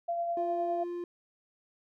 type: tone with tremolo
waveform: sine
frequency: 685 Hz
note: F5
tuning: 34 cents flat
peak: -28 dBFS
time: 0.08-0.84 s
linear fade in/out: 10 ms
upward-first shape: sine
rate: 9.8 Hz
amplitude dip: 30%
type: tone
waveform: triangle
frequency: 349.2 Hz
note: F4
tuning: in tune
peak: -32 dBFS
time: 0.37-1.04 s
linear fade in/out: 2 ms
effects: none